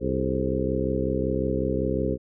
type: harmonic tone with a mistuned harmonic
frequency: 65.41 Hz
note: C2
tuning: in tune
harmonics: 1 / 2 / 3 / 4 / 5 / 6 / 7 / 8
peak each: -31 / -31 / -31 / -31 / -31 / -31 / -31 / -31 dBFS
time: 0-2.18 s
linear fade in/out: 50 ms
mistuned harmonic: 7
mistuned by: -92 cents
effects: none